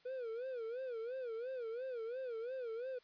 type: tone with vibrato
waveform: triangle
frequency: 484.7 Hz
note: B4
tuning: 32 cents flat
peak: -38 dBFS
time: 0.05-2.99 s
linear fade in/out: 10 ms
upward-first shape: sine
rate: 2.9 Hz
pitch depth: 150 cents each way
effects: white hiss -69 dBFS RMS until 3.03 s + resampled to 11025 Hz